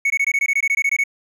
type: tone bursts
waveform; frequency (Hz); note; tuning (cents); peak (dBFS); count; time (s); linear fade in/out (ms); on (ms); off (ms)
triangle; 2217; C#7; 0; -13; 14; 0.05-1.038; 5; 52; 20
effects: none